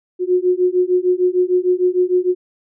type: beating tone pair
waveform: sine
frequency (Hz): 359.4 / 366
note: F4 / F#4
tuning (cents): +50 / -19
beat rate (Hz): 6.6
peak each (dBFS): -16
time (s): 0.19-2.35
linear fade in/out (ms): 50
effects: none